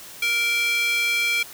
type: tone with high-pass filter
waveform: square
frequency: 467.9 Hz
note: A#4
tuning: 6 cents sharp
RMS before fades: -22 dBFS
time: 0.22-1.43 s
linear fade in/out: 5 ms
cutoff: 2400 Hz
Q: 3.9
effects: white hiss -41 dBFS RMS until 1.53 s